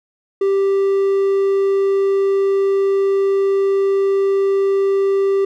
triangle tone, 392.3 Hz, G4, 1 cent sharp, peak -11 dBFS, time 0.41-5.45 s, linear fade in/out 5 ms, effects none

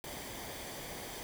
pink noise with comb filter, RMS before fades -44 dBFS, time 0.04-1.23 s, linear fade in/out 0 ms, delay 0.74 ms, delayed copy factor -0.5, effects none

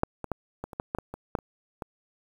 clicks, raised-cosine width 1 ms, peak -8 / -19 / -14 / -20 / -27 / -15 / -14 / -18 / -23 / -11 / -26 / -20 dBFS, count 12, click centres 0.034 / 0.243 / 0.317 / 0.64 / 0.732 / 0.799 / 0.949 / 0.986 / 1.14 / 1.352 / 1.388 / 1.822 s, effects 8-bit

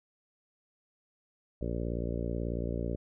harmonic tone, 58.27 Hz, A#1, in tune, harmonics 1 / 2 / 3 / 4 / 5 / 6 / 7 / 8 / 9 / 10, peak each -35 / -38 / -40 / -41 / -42 / -43 / -43 / -44 / -45 / -45 dBFS, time 1.61-2.96 s, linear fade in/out 5 ms, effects none

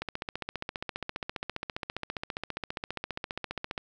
click train, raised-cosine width 0.3 ms, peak -17 dBFS, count 57, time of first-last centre 0.02-3.778 s, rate 14.9 Hz, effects none

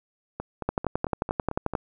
two click trains, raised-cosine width 1 ms, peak -10 / -17 dBFS, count 13 / 7, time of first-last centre 0.69-1.752 / 0.4-1.736 s, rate 11.3 / 4.49 Hz, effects none

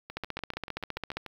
two click trains, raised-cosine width 0.3 ms, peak -17 / -24 dBFS, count 16 / 9, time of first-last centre 0.17-1.17 / 0.1-1.263 s, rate 15 / 6.88 Hz, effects 8-bit

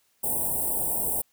white band-stop noise, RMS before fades -27 dBFS, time 0.23-1.22 s, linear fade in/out 10 ms, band 940 to 8100 Hz, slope 96 dB/octave, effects white hiss -68 dBFS RMS until 1.32 s

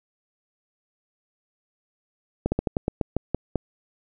slowing click train, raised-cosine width 2 ms, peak -9 dBFS, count 10, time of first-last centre 2.46-3.557 s, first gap 60 ms, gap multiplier 1.17, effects none

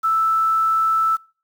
sine tone with quantisation, 1318.5 Hz, E6, in tune, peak -15 dBFS, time 0.03-1.17 s, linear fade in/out 20 ms, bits 7, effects noise-tail reverb RT60 0.4 s tail -25 dB re dry

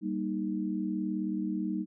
sine chord, Eb major, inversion first, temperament just, 194.45 / 233.3 / 311.1 Hz, G3 / Bb3 / Eb4, -14 / +2 / 0 cents, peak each -33 / -36 / -33 dBFS, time 0.01-1.86 s, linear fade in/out 50 ms, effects none

